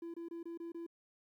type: tone bursts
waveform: triangle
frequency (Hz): 336.7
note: E4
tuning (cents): +37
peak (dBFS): -39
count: 6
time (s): 0.02-0.865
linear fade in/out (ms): 5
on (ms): 120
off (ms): 25
effects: tanh soft clip ceiling -35 dBFS + 13-bit